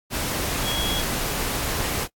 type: tone in noise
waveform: sine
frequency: 3322 Hz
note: G#7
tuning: in tune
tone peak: -26 dBFS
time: 0.63-1.04 s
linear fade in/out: 50 ms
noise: pink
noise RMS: -26 dBFS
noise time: 0.1-2.08 s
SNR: -3 dB
effects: noise-tail reverb RT60 0.1 s tail -25 dB re dry + AAC 64 kbps